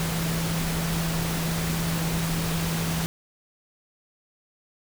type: tone in noise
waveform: sine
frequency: 164.81 Hz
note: E3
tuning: in tune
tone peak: -26 dBFS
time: 0-3.06 s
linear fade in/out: 0 ms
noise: pink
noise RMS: -30 dBFS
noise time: 0-3.06 s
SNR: +1 dB
effects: none